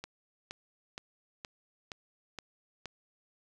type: click train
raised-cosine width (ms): 0.2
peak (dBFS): -23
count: 7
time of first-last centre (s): 0.04-2.857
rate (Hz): 2.13
effects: 10-bit